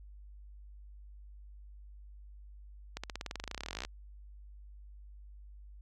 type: accelerating click train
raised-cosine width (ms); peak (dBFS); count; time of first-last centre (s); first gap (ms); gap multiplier
0.2; -21; 27; 2.97-3.85; 66; 0.94
effects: added 50 Hz sine -49 dBFS peak until 5.81 s